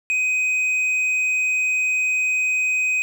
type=tone with hard clipping; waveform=triangle; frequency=2510 Hz; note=D#7; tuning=15 cents sharp; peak=-19 dBFS; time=0.1-3.02 s; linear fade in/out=0 ms; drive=7 dB; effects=none